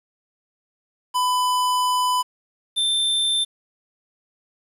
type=tone pair in turn; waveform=square; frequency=1000 / 3564 Hz; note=B5 / A7; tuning=+21 / +22 cents; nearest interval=octave + minor seventh; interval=2201 cents; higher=second; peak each=-19 dBFS; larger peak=neither; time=1.14-2.23 / 2.76-3.45 s; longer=first; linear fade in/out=20 ms; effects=resampled to 32000 Hz + 8-bit

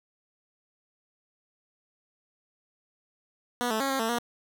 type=tone with pitch steps; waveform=10% pulse; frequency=243.6 / 219.1 / 272.8 / 268.3 / 224.8 / 238.1 Hz; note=B3 / A3 / C#4 / C4 / A3 / A#3; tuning=-24 / -7 / -28 / +44 / +37 / +37 cents; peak=-18 dBFS; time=3.61-4.186 s; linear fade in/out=0 ms; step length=96 ms; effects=none

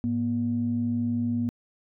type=tone pair together; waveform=sine; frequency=106.5 / 239.1 Hz; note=G#2 / A#3; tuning=+44 / +44 cents; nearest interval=octave + major second; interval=1400 cents; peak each=-30 / -24 dBFS; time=0.04-1.49 s; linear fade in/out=0 ms; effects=tanh soft clip ceiling -16 dBFS

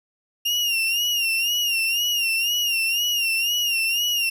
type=tone with vibrato; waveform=35% pulse; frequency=2800 Hz; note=F7; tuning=4 cents sharp; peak=-18 dBFS; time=0.45-4.3 s; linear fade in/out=10 ms; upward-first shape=sine; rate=2 Hz; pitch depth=79 cents each way; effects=9-bit

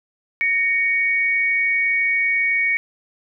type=tone pair together; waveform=sine; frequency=1864.7 / 2237 Hz; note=A#6 / C#7; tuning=0 / +15 cents; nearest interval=minor third; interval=315 cents; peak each=-23 / -17 dBFS; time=0.41-2.77 s; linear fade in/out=0 ms; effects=none

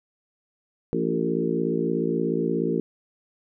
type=harmonic tone with a mistuned harmonic; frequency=56.8 Hz; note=A#1; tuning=44 cents flat; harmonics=3 / 4 / 5 / 6 / 7 / 8; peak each=-29 / -29 / -29 / -29 / -29 / -29 dBFS; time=0.93-2.8 s; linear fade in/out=0 ms; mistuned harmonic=7; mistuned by=-31 cents; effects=none

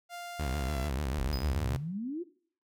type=tone with pitch glide; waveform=sawtooth; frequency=698.5 to 676.3 Hz; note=F5 to E5; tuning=0 to +44 cents; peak=-36 dBFS; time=0.09-0.91 s; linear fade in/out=50 ms; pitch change=-56 cents; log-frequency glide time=0.61-0.79 s
type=tone with vibrato; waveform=sawtooth; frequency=69.3 Hz; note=C#2; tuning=in tune; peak=-27 dBFS; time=0.39-1.77 s; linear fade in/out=10 ms; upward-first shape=sine; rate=6.8 Hz; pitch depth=180 cents each way
type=exponential sweep; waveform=sine; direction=up; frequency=36 to 370 Hz; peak=-33 dBFS; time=1.17-2.24 s; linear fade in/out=20 ms
type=tone with exponential decay; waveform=square; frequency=5000 Hz; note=D#8; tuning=8 cents sharp; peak=-37 dBFS; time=1.33-1.66 s; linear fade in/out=0 ms; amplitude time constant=71 ms
effects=noise-tail reverb RT60 0.5 s tail -18 dB re dry

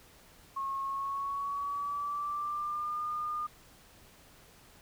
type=tone with pitch glide; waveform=sine; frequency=1088 to 1214.2 Hz; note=C#6 to D#6; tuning=-33 to -43 cents; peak=-32 dBFS; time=0.56-3.47 s; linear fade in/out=10 ms; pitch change=+190 cents; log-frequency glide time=0.83-3.03 s; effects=pink hiss -58 dBFS RMS until 4.81 s

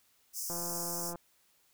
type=high-pass noise; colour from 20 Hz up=pink; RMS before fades=-38 dBFS; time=0.33-1.14 s; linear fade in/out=50 ms; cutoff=5100 Hz; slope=96 dB/octave
type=click train; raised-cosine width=1 ms; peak=-29 dBFS; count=114; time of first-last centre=0.5-1.157 s; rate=172 Hz
effects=white hiss -69 dBFS RMS until 1.73 s

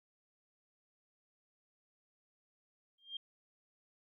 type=tone with exponential growth; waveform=sine; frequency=3200 Hz; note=G7; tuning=35 cents sharp; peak=-36 dBFS; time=2.98-3.17 s; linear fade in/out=5 ms; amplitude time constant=41 ms; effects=none

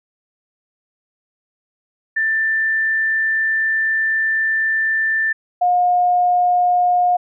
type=tone pair in turn; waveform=sine; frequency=1776 / 715.7 Hz; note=A6 / F5; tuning=+16 / +42 cents; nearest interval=octave + major third; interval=1574 cents; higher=first; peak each=-15 / -12 dBFS; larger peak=second; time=2.16-5.33 / 5.61-7.17 s; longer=first; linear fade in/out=10 ms; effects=none

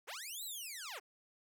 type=linear two-way sweep; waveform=10% pulse; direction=up then down; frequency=325.5 to 4100 to 325.5 Hz; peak=-35 dBFS; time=0.07-1 s; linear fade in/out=20 ms; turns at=0.44 s; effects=none

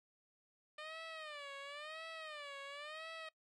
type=tone with vibrato; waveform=10% pulse; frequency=601 Hz; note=D5; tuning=40 cents sharp; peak=-38 dBFS; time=0.78-3.29 s; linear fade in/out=5 ms; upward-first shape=sine; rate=0.96 Hz; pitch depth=140 cents each way; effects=noise-tail reverb RT60 0.1 s tail -20 dB re dry + low-pass 5000 Hz 12 dB/octave

